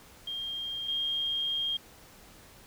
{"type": "tone pair in turn", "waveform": "sine", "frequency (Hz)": [3209, 3223], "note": ["G7", "G7"], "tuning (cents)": [40, 47], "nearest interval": "unison", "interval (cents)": 7, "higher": "second", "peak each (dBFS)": [-33, -28], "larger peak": "second", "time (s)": [[0.27, 0.88], [0.88, 1.77]], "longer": "second", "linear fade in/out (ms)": 5, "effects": ["pink hiss -54 dBFS RMS until 2.66 s"]}